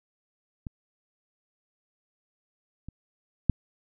clicks, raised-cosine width 5 ms, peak -23 / -27 / -7 dBFS, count 3, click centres 0.668 / 2.886 / 3.497 s, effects none

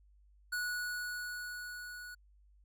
square tone with level ramp, 1466 Hz, F#6, 16 cents flat, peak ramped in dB -34 to -46 dBFS, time 0.52-2.15 s, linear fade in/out 10 ms, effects added 50 Hz sine -61 dBFS peak until 2.64 s

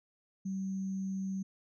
sine tone with sample-and-hold, 191.8 Hz, G3, 37 cents flat, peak -33 dBFS, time 0.45-1.43 s, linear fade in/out 10 ms, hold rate 6300 Hz, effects resampled to 24000 Hz

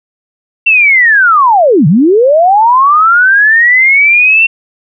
sine linear two-way sweep, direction down then up, 2723 to 136.4 to 2723 Hz, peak -3 dBFS, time 0.66-4.47 s, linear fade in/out 10 ms, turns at 1.87 s, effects none

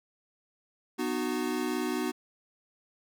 square chord, B major, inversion none, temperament equal with one note detuned, 246.9 / 305.3 / 370 Hz, B3 / D#4 / F#4, 0 / -33 / 0 cents, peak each -34 dBFS, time 0.98-2.12 s, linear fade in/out 20 ms, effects none

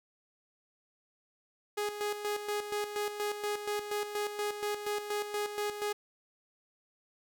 sawtooth tone with tremolo, 415.3 Hz, G#4, in tune, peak -27 dBFS, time 1.77-5.93 s, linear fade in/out 10 ms, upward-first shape square, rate 4.2 Hz, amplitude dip 60%, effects none

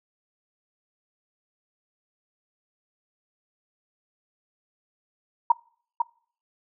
sine tone with echo, 944 Hz, A#5, 22 cents sharp, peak -12 dBFS, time 5.5-5.52 s, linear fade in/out 5 ms, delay 500 ms, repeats 1, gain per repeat -6 dB, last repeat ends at 6.02 s, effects noise-tail reverb RT60 0.5 s tail -25 dB re dry

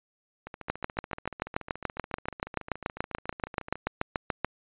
two click trains, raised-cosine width 0.5 ms, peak -11 / -24 dBFS, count 27 / 47, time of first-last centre 0.7-4.446 / 0.47-3.756 s, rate 6.94 / 14 Hz, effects resampled to 8000 Hz

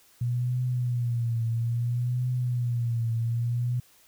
sine tone with vibrato, 120 Hz, B2, 49 cents flat, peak -24 dBFS, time 0.21-3.8 s, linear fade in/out 5 ms, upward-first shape triangle, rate 0.6 Hz, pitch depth 87 cents each way, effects white hiss -59 dBFS RMS until 4.07 s

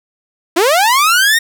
sawtooth linear sweep, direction up, 311.1 to 1882 Hz, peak -5 dBFS, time 0.56-1.39 s, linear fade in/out 10 ms, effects none

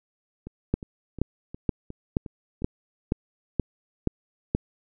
two click trains, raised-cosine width 3 ms, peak -24 / -9 dBFS, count 7 / 9, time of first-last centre 0.47-2.621 / 0.74-4.55 s, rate 2.79 / 2.1 Hz, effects none

